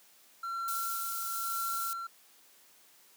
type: tone with tremolo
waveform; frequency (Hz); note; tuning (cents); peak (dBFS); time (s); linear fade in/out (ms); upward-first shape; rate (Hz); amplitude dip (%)
triangle; 1361; F6; -45; -31; 0.43-2.07; 5; sine; 1; 45
type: high-pass noise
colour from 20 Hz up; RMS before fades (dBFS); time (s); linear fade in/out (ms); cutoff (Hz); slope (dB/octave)
white; -38; 0.68-1.93; 0; 6300; 12
effects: white hiss -61 dBFS RMS until 3.16 s + high-pass 200 Hz 12 dB/octave